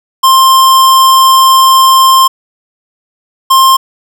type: tone pair in turn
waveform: square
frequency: 1054 / 1058.2 Hz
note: C6 / C6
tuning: +12 / +19 cents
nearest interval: unison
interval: 7 cents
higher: second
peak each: -3 dBFS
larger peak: neither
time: 0.23-2.28 / 3.5-3.77 s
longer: first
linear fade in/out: 10 ms
effects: none